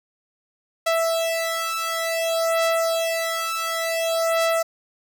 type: beating tone pair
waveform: sawtooth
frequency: 659.3 / 659.86 Hz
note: E5 / E5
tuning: 0 / +2 cents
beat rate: 0.56 Hz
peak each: -20 dBFS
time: 0.86-4.63 s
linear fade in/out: 10 ms
effects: none